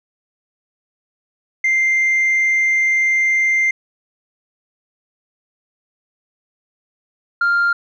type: tone pair in turn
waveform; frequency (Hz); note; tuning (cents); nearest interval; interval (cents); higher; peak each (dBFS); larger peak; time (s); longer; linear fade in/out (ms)
sine; 2093 / 1396.9; C7 / F6; 0 / 0; perfect fifth; 700; first; -11; neither; 1.64-3.71 / 7.41-7.73; first; 5
effects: tanh soft clip ceiling -11 dBFS